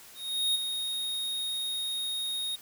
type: tone with ADSR envelope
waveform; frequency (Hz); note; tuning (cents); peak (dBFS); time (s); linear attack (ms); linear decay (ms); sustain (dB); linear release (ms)
square; 3729; A#7; 0; -24; 0.14-2.56; 410; 13; -7; 11
effects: white hiss -51 dBFS RMS until 2.61 s